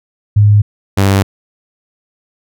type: tone pair in turn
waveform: sine / sawtooth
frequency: 103.9 / 98.07 Hz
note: G#2 / G2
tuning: +1 / +1 cents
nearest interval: minor second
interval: 100 cents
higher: first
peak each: -4 dBFS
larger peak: neither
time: 0.36-0.62 / 0.97-1.23 s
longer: neither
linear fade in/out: 10 ms
effects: none